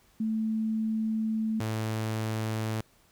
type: tone pair in turn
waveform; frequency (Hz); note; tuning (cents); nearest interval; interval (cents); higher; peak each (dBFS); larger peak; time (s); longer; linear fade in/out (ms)
sine / sawtooth; 220 / 110; A3 / A2; 0 / 0; octave; 1200; first; -26 / -25; second; 0.2-1.6 / 1.6-2.81; first; 5
effects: pink hiss -63 dBFS RMS until 3.11 s